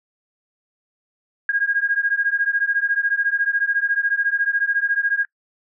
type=beating tone pair; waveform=sine; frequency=1625 / 1639 Hz; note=G#6 / G#6; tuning=-38 / -23 cents; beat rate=14 Hz; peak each=-20 / -21 dBFS; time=1.49-5.25 s; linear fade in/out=2 ms; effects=noise-tail reverb RT60 0.1 s tail -24 dB re dry